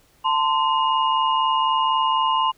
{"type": "tone cluster", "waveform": "sine", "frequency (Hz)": [891, 1035, 2856], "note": ["A5", "C6", "F7"], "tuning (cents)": [22, -19, 38], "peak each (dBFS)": [-22, -19, -27], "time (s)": [0.24, 2.52], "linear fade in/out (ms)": 20, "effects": ["pink hiss -58 dBFS RMS until 2.57 s"]}